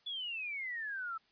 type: exponential sweep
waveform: sine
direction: down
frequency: 3462 to 1300 Hz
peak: -37 dBFS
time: 0.06-1.18 s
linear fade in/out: 10 ms
effects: white hiss -70 dBFS RMS until 1.31 s + resampled to 11025 Hz